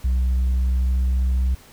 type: tone with pitch glide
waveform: sine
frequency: 63.3 to 64 Hz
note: B1 to C2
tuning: +43 to -38 cents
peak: -14 dBFS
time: 0.04-1.55 s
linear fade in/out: 10 ms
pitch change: +19 cents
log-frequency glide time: 0.19-1.42 s
effects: tanh soft clip ceiling -16 dBFS + pink hiss -48 dBFS RMS until 1.72 s